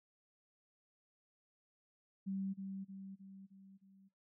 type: tone with echo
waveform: sine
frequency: 193.5 Hz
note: G3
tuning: 22 cents flat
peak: -37 dBFS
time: 2.26-2.54 s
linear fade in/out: 20 ms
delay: 310 ms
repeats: 5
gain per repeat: -5 dB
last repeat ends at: 4.09 s
effects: noise-tail reverb RT60 0.4 s tail -25 dB re dry